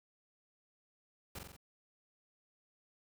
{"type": "noise with echo", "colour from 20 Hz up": "pink", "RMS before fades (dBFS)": -45, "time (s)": [1.35, 1.39], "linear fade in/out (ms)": 5, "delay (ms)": 44, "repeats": 4, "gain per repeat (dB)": -3, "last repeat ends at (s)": 1.566, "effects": []}